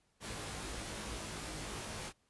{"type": "noise with comb filter", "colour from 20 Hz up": "pink", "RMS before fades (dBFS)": -43, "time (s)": [0.2, 2.13], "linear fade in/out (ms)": 50, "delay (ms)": 19, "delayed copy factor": 0.9, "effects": ["pink hiss -75 dBFS RMS until 2.29 s", "resampled to 24000 Hz"]}